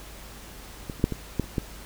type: clicks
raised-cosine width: 3 ms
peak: -19 / -27 / -6 / -16 / -10 / -30 / -12 dBFS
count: 7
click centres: 0.898 / 0.997 / 1.041 / 1.123 / 1.397 / 1.442 / 1.582 s
effects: added 50 Hz sine -45 dBFS peak until 1.85 s + pink hiss -45 dBFS RMS until 1.85 s